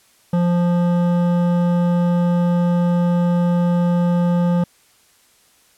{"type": "tone with hard clipping", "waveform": "triangle", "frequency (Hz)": 174.61, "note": "F3", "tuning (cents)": 0, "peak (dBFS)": -16, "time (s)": [0.33, 4.64], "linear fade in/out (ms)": 5, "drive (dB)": 16, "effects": ["white hiss -55 dBFS RMS until 5.77 s", "low-pass 12000 Hz 12 dB/octave"]}